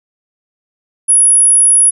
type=tone; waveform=sine; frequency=10310 Hz; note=E9; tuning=40 cents flat; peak=-5 dBFS; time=1.08-1.91 s; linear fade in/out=20 ms; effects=none